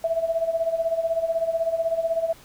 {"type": "tone with tremolo", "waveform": "sine", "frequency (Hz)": 659.3, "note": "E5", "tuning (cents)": 0, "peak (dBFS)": -18, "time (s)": [0.04, 2.33], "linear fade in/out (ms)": 2, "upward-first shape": "sine", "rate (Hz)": 16, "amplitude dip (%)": 75, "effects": ["pink hiss -50 dBFS RMS until 2.44 s"]}